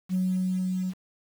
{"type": "tone with level ramp", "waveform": "sine", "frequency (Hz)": 185, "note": "F#3", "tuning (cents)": 0, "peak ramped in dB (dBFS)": [-21, -26], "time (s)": [0.09, 0.94], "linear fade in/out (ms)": 50, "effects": ["tanh soft clip ceiling -18 dBFS", "8-bit"]}